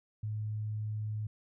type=tone; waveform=sine; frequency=107.1 Hz; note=A2; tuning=46 cents flat; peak=-33 dBFS; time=0.23-1.27 s; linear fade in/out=5 ms; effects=none